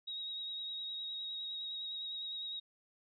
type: tone with vibrato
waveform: sine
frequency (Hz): 3793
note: A#7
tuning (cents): +29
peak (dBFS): -39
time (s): 0.07-2.6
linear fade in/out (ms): 10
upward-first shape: sine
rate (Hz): 9.8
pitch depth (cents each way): 20
effects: none